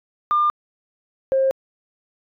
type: tone pair in turn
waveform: sine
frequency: 1200 / 533.4 Hz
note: D6 / C5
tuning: +37 / +33 cents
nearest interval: octave + major second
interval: 1404 cents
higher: first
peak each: -14 dBFS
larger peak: neither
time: 0.31-0.5 / 1.32-1.51 s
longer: neither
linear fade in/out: 0 ms
effects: tanh soft clip ceiling -10 dBFS